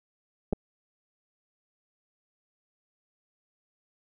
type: clicks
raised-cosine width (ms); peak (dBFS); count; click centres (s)
2; -15; 2; 0.527 / 0.532
effects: none